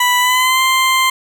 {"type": "tone with pitch glide", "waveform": "20% pulse", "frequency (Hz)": [987.8, 1045.9], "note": ["B5", "C6"], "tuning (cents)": [0, -1], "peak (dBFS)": -6, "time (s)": [0, 1.1], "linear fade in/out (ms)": 5, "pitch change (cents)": 99, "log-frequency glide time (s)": [0.19, 0.61], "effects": []}